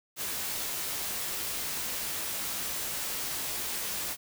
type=noise with comb filter; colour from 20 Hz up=white; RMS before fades=-34 dBFS; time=0.16-4.17 s; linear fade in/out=50 ms; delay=17 ms; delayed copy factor=-0.5; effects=none